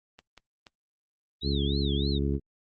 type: clicks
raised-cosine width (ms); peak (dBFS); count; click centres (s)
0.2; -29; 3; 0.19 / 0.377 / 0.668
type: tone with vibrato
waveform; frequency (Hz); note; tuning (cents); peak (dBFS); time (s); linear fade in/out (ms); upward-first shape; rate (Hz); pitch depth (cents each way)
sine; 3710; A#7; -9; -34; 1.41-2.19; 20; triangle; 3.3; 270
type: harmonic tone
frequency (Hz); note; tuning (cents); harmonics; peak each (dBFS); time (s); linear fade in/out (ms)
69.8; C#2; +13; 1 / 2 / 3 / 4 / 5 / 6; -28 / -31 / -33 / -34 / -35 / -36; 1.42-2.4; 50
effects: Opus 32 kbps